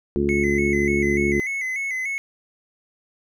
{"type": "harmonic tone", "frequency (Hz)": 71.3, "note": "C#2", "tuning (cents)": 49, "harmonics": [1, 2, 3, 4, 5, 6], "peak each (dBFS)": [-29, -31, -24, -29, -21, -30], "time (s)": [0.16, 1.4], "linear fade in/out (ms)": 0}
{"type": "tone with vibrato", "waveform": "triangle", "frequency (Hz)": 2115, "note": "C7", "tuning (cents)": 18, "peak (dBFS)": -22, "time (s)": [0.29, 2.18], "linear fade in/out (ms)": 0, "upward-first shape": "square", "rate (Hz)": 3.4, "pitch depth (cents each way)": 65}
{"effects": []}